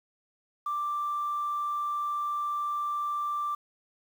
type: tone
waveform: sine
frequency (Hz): 1177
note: D6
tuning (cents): +3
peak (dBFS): -27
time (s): 0.66-3.55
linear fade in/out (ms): 5
effects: tanh soft clip ceiling -24 dBFS + 9-bit